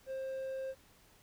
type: tone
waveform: triangle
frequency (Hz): 530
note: C5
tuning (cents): +22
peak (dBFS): -35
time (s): 0.06-0.75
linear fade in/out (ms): 50
effects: pink hiss -64 dBFS RMS until 1.22 s